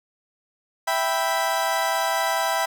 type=chord; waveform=30% pulse; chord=E minor; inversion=none; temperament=equal; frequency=659.3 / 784 / 987.8 Hz; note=E5 / G5 / B5; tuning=0 / 0 / 0 cents; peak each=-23 dBFS; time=0.87-2.66 s; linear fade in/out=10 ms; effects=none